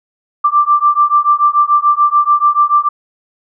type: beating tone pair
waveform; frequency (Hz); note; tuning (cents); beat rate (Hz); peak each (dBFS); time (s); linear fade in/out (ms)
sine; 1174.7 / 1181.6; D6 / D6; 0 / +10; 6.9; -11; 0.44-2.89; 10
effects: none